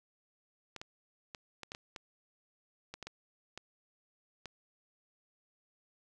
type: clicks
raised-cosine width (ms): 0.2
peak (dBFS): -26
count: 12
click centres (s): 0.763 / 0.815 / 1.348 / 1.633 / 1.719 / 1.749 / 1.962 / 2.94 / 3.027 / 3.07 / 3.576 / 4.457
effects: none